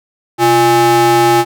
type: ring-modulated tone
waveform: square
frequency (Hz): 238.2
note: A#3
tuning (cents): +38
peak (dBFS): -5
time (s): 0.38-1.45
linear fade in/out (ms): 50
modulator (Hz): 586
effects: none